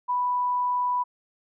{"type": "tone", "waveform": "sine", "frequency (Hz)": 987.8, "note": "B5", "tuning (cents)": 0, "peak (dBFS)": -22, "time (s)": [0.08, 1.04], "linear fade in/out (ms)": 20, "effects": []}